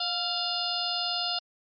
harmonic tone with a mistuned harmonic, 710 Hz, F5, 28 cents sharp, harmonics 1 / 2 / 4 / 5 / 6 / 7, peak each -35 / -38 / -36 / -34 / -33 / -33 dBFS, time 0-1.39 s, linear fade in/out 5 ms, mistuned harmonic 2, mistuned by -47 cents, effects Opus 32 kbps

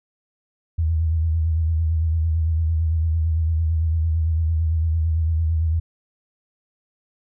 sine tone with vibrato, 80.7 Hz, E2, 36 cents flat, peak -17 dBFS, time 0.78-5.8 s, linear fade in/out 10 ms, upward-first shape sine, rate 8.9 Hz, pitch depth 56 cents each way, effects none

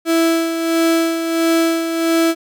35% pulse tone with tremolo, 329.6 Hz, E4, in tune, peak -10 dBFS, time 0.05-2.35 s, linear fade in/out 50 ms, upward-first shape sine, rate 1.5 Hz, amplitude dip 55%, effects none

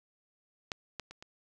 clicks, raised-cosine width 0.2 ms, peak -17 / -20 / -30 / -30 dBFS, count 4, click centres 0.718 / 0.997 / 1.11 / 1.225 s, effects none

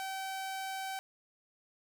sawtooth tone, 769 Hz, G5, 33 cents flat, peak -33 dBFS, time 0-0.99 s, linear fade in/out 0 ms, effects none

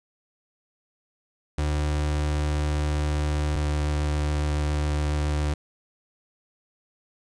35% pulse tone pair in turn, 75 / 74.4 Hz, D2 / D2, +37 / +23 cents, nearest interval unison, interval 14 cents, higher first, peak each -21 dBFS, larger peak neither, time 1.58-3.56 / 3.56-5.54 s, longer neither, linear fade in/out 5 ms, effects resampled to 22050 Hz + 9-bit

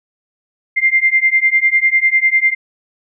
sine beating tone pair, 2093 / 2103 Hz, C7 / C7, 0 / +8 cents, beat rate 10 Hz, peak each -13 dBFS, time 0.76-2.55 s, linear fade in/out 20 ms, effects none

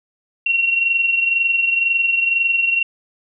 sine tone pair together, 2735 / 2757 Hz, F7 / F7, -37 / -23 cents, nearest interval unison, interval 14 cents, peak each -15 / -23 dBFS, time 0.46-2.83 s, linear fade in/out 5 ms, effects none

